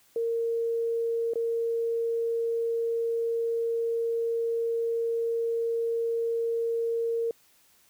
sine tone with dropouts, 461.5 Hz, A#4, 17 cents flat, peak -25 dBFS, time 0.16-7.31 s, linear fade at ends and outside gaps 2 ms, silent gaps 1.336-1.356 s, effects white hiss -62 dBFS RMS until 7.89 s

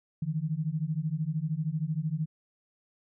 sine beating tone pair, 150 / 163 Hz, D3 / E3, +37 / -19 cents, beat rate 13 Hz, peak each -31 dBFS, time 0.22-2.26 s, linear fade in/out 5 ms, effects none

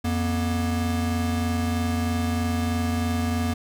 square tone pair together, 87.31 / 238.8 Hz, F2 / A#3, 0 / +42 cents, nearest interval octave + perfect fourth, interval 1742 cents, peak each -26 dBFS, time 0.04-3.54 s, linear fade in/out 10 ms, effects none

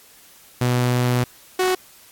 sawtooth tone pair in turn, 123.47 / 370 Hz, B2 / F#4, 0 / 0 cents, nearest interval octave + perfect fifth, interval 1900 cents, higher second, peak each -13 dBFS, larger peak neither, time 0.61-1.24 / 1.59-1.75 s, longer first, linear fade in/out 5 ms, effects white hiss -49 dBFS RMS until 2.11 s + AAC 64 kbps

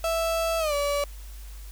35% pulse tone with pitch glide, 659.3 to 574 Hz, E5 to D5, 0 to -40 cents, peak -22 dBFS, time 0.04-1.04 s, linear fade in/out 2 ms, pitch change -240 cents, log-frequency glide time 0.59-0.74 s, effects added 50 Hz sine -38 dBFS peak until 1.71 s + white hiss -51 dBFS RMS until 1.71 s

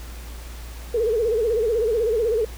sine tone with vibrato, 451.5 Hz, A4, 45 cents sharp, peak -18 dBFS, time 0.94-2.45 s, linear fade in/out 5 ms, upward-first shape sine, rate 16 Hz, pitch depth 120 cents each way, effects added 58 Hz sine -34 dBFS peak until 2.57 s + pink hiss -43 dBFS RMS until 2.57 s

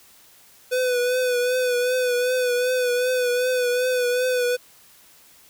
square tone with vibrato, 498.3 Hz, B4, 15 cents sharp, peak -20 dBFS, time 0.71-4.57 s, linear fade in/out 20 ms, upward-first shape triangle, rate 2.6 Hz, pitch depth 45 cents each way, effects white hiss -52 dBFS RMS until 5.49 s

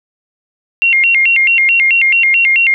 sine tone with vibrato, 2415 Hz, D7, 48 cents sharp, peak -7 dBFS, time 0.82-2.74 s, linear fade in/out 0 ms, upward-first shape square, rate 4.6 Hz, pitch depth 220 cents each way, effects none

